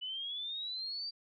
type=exponential sweep; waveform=sine; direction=up; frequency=2960 to 4699 Hz; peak=-37 dBFS; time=0.01-1.11 s; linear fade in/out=20 ms; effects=none